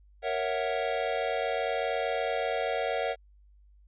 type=chord; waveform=square; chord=F# dominant seventh; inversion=first; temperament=equal; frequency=466.2 / 554.4 / 659.3 / 740 Hz; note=A#4 / C#5 / E5 / F#5; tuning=0 / 0 / 0 / 0 cents; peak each=-34 dBFS; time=0.22-3.16 s; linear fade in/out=50 ms; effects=added 50 Hz sine -55 dBFS peak until 3.87 s + resampled to 8000 Hz